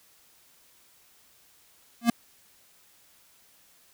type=tone with exponential growth; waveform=square; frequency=234.4 Hz; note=A#3; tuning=10 cents sharp; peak=-15 dBFS; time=2.01-2.1 s; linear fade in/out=5 ms; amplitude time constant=19 ms; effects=white hiss -60 dBFS RMS until 3.93 s